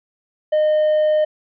triangle tone with hard clipping, 613 Hz, D#5, 26 cents flat, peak -14 dBFS, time 0.52-1.25 s, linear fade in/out 10 ms, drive 5 dB, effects resampled to 11025 Hz

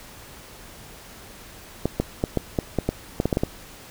clicks, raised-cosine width 2 ms, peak -7 dBFS, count 12, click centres 1.856 / 2 / 2.239 / 2.373 / 2.588 / 2.787 / 2.89 / 3.201 / 3.256 / 3.328 / 3.371 / 3.435 s, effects pink hiss -44 dBFS RMS until 3.9 s

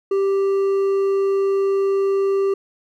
triangle tone with hard clipping, 392 Hz, G4, in tune, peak -17 dBFS, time 0.11-2.54 s, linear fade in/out 5 ms, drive 7 dB, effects none

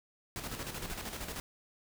pink noise with tremolo, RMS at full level -39 dBFS, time 0.36-1.4 s, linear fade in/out 0 ms, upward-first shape square, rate 13 Hz, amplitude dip 50%, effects none

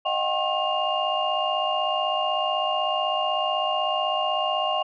sine tone cluster, 620 / 718 / 774 / 1078 / 2816 Hz, D#5 / F5 / G5 / C#6 / F7, -6 / +48 / -22 / -49 / +14 cents, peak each -28 dBFS, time 0.05-4.83 s, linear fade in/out 10 ms, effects tanh soft clip ceiling -12 dBFS

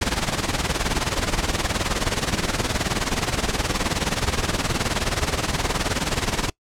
pink noise with tremolo, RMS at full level -20 dBFS, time 0.01-6.5 s, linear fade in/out 10 ms, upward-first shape sine, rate 19 Hz, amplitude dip 75%, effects noise-tail reverb RT60 0.1 s tail -24 dB re dry + low-pass 8000 Hz 12 dB/octave

